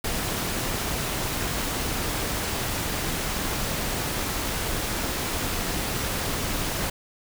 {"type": "noise with amplitude modulation", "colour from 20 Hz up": "pink", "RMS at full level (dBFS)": -26, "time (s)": [0.04, 6.9], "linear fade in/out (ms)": 5, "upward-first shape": "sine", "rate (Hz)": 249, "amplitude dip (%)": 40, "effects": []}